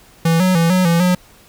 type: tone with pitch steps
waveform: square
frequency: 165.1 / 184.9 / 166.8 / 184.2 / 168.6 / 180.9 Hz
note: E3 / F#3 / E3 / F#3 / E3 / F#3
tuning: +3 / -1 / +21 / -7 / +39 / -39 cents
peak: -12 dBFS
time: 0.25-1.15 s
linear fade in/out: 5 ms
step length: 150 ms
effects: pink hiss -47 dBFS RMS until 1.48 s